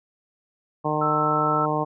harmonic tone, 152.2 Hz, D#3, 38 cents flat, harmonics 1 / 2 / 3 / 4 / 5 / 6 / 7, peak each -29 / -29 / -29 / -29 / -29 / -29 / -29 dBFS, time 0.84-1.85 s, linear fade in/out 20 ms
sine tone, 1318.5 Hz, E6, in tune, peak -22 dBFS, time 1.01-1.66 s, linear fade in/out 10 ms
effects none

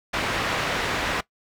white low-pass noise, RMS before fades -26 dBFS, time 0.13-1.21 s, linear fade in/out 10 ms, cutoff 2300 Hz, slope 12 dB/octave, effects noise-tail reverb RT60 0.1 s tail -19 dB re dry

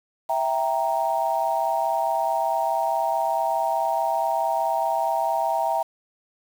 sine chord, E diminished, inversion none, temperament equal, 659.3 / 784 / 932.3 Hz, E5 / G5 / Bb5, 0 / 0 / 0 cents, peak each -25 dBFS, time 0.29-5.83 s, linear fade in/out 10 ms, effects 7-bit

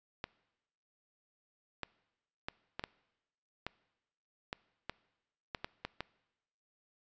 clicks, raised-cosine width 0.3 ms, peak -21 dBFS, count 12, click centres 0.241 / 1.833 / 2.485 / 2.795 / 2.839 / 3.666 / 4.529 / 4.896 / 5.548 / 5.645 / 5.85 / 6.006 s, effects noise-tail reverb RT60 1.0 s tail -22 dB re dry + resampled to 16000 Hz

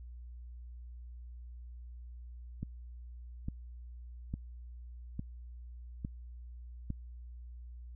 click train, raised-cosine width 5 ms, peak -24 dBFS, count 6, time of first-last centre 2.63-6.904 s, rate 1.17 Hz, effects added 60 Hz sine -45 dBFS peak until 7.95 s

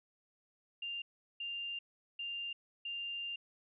sine tone bursts at uneven times, 2794 Hz, F7, in tune, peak -38 dBFS, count 4, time 0.82-1.02 / 1.4-1.79 / 2.19-2.53 / 2.85-3.36 s, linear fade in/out 5 ms, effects none

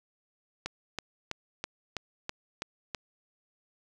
click train, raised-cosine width 0.2 ms, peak -16 dBFS, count 8, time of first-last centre 0.66-2.948 s, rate 3.06 Hz, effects none

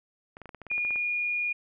clicks, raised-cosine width 0.5 ms, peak -28 dBFS, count 12, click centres 0.369 / 0.417 / 0.457 / 0.492 / 0.547 / 0.617 / 0.667 / 0.715 / 0.78 / 0.85 / 0.907 / 0.959 s
sine tone, 2435 Hz, D#7, 38 cents flat, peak -26 dBFS, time 0.7-1.53 s, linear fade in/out 10 ms
effects none

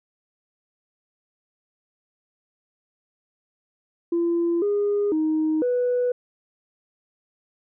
sine tone with pitch steps, 340.5 / 409.5 / 312.6 / 493 Hz, F4 / G#4 / D#4 / B4, -44 / -24 / +8 / -3 cents, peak -18 dBFS, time 4.12-6.12 s, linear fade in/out 5 ms, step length 500 ms, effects tanh soft clip ceiling -16 dBFS

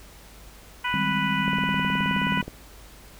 harmonic tone, 493.9 Hz, B4, in tune, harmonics 2 / 3 / 4 / 5 / 6, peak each -28 / -30 / -31 / -32 / -33 dBFS, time 0.84-2.42 s, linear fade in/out 10 ms
sine chord, Ab major seventh, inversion second, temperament just, 155.74 / 194.67 / 207.7 / 259.6 Hz, Eb3 / G3 / Ab3 / C4, +2 / -12 / 0 / -13 cents, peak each -31 / -28 / -34 / -32 dBFS, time 0.94-2.41 s, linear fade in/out 0 ms
click train, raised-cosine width 2 ms, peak -21 dBFS, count 20, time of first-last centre 1.48-2.48 s, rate 19 Hz
effects added 50 Hz sine -49 dBFS peak until 3.19 s + pink hiss -49 dBFS RMS until 3.19 s

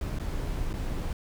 brown noise with dropouts, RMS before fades -31 dBFS, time 0.01-1.13 s, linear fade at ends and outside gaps 2 ms, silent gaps 0.188-0.197 / 0.731-0.738 s, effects none

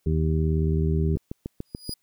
harmonic tone, 78.7 Hz, D#2, 20 cents sharp, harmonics 1 / 2 / 3 / 4 / 5, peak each -23 / -24 / -33 / -35 / -30 dBFS, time 0.06-1.16 s, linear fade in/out 5 ms
click train, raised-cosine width 3 ms, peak -18 dBFS, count 6, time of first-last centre 1.17-1.894 s, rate 6.91 Hz
sawtooth tone with exponential growth, 4914 Hz, D#8, 22 cents flat, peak -27 dBFS, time 1.65-1.94 s, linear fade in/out 5 ms, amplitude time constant 62 ms
effects white hiss -72 dBFS RMS until 2.02 s

